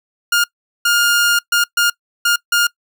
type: tone bursts at uneven times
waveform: sawtooth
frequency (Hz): 1414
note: F6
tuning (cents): +21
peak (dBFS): -8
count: 6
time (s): 0.32-0.44 / 0.85-1.39 / 1.52-1.64 / 1.77-1.9 / 2.25-2.36 / 2.52-2.67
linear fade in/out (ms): 5
effects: noise-tail reverb RT60 0.1 s tail -23 dB re dry